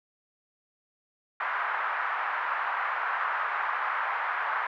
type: band-pass noise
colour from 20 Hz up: pink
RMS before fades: -30 dBFS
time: 1.4-4.67 s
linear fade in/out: 5 ms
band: 950 to 1700 Hz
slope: 24 dB/octave
effects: none